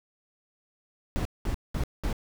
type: noise bursts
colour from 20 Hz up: brown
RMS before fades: -28 dBFS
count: 4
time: 1.16-2.128 s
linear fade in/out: 0 ms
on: 92 ms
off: 200 ms
effects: none